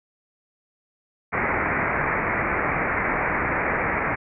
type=low-pass noise; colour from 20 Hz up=white; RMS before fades=-24 dBFS; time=1.32-4.16 s; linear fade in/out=20 ms; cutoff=2300 Hz; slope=96 dB/octave; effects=none